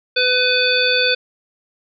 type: harmonic tone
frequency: 501 Hz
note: B4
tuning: 25 cents sharp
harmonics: 1 / 3 / 5 / 7 / 9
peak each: -20 / -20 / -20 / -20 / -20 dBFS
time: 0.16-1.15 s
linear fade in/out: 10 ms
effects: none